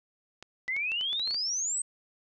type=clicks; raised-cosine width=0.2 ms; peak=-26 dBFS; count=10; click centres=0.426 / 0.68 / 0.765 / 0.918 / 1.011 / 1.13 / 1.196 / 1.275 / 1.309 / 1.345 s
type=exponential sweep; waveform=sine; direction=up; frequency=1975.5 to 8372 Hz; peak=-28 dBFS; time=0.68-1.82 s; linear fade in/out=5 ms
effects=none